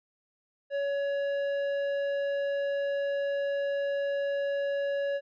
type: tone with tanh clipping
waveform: triangle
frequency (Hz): 562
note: C#5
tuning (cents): +24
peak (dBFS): -29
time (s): 0.7-5.21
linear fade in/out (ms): 50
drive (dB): 14
effects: none